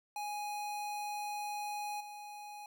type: tone with level steps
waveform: square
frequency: 830.6 Hz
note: G#5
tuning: in tune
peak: -38 / -46 dBFS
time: 0.16-2.66 s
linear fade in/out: 2 ms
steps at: 2 s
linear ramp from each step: 10 ms
effects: none